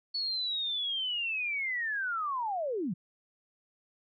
sine linear sweep, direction down, 4435 to 152.1 Hz, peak -30 dBFS, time 0.14-2.94 s, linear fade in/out 10 ms, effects none

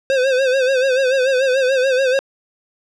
square tone with vibrato, 523.3 Hz, C5, in tune, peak -14 dBFS, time 0.1-2.19 s, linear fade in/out 0 ms, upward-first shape sine, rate 6.9 Hz, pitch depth 78 cents each way, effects low-pass 5000 Hz 12 dB/octave

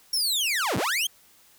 sawtooth linear two-way sweep, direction down then up, 5588 to 77.78 to 3287 Hz, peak -20 dBFS, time 0.13-1.07 s, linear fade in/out 5 ms, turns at 0.77 s, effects white hiss -57 dBFS RMS until 1.58 s

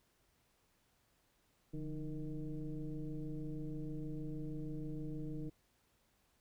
sine tone with frequency modulation, 146.83 Hz, D3, in tune, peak -39 dBFS, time 1.73-5.5 s, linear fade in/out 10 ms, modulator 160 Hz, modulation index 1.4, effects pink hiss -75 dBFS RMS until 6.4 s

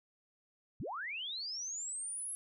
sine linear sweep, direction up, 69.3 to 11000 Hz, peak -38 dBFS, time 0.8-2.35 s, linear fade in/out 0 ms, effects none

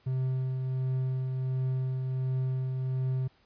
triangle tone with tremolo, 130 Hz, C3, 11 cents flat, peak -24 dBFS, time 0.06-3.28 s, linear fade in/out 10 ms, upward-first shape triangle, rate 1.4 Hz, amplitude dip 35%, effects pink hiss -65 dBFS RMS until 3.45 s + resampled to 11025 Hz

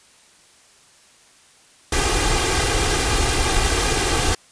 pink noise with comb filter, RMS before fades -19 dBFS, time 1.92-4.35 s, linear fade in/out 5 ms, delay 2.5 ms, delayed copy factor +0.65, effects white hiss -52 dBFS RMS until 4.51 s + resampled to 22050 Hz

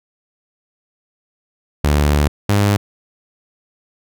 sawtooth tone pair in turn, 73.3 / 101.75 Hz, D2 / G#2, -3 / -35 cents, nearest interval tritone, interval 568 cents, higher second, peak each -8 dBFS, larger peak neither, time 1.84-2.28 / 2.49-2.77 s, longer first, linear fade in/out 5 ms, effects none

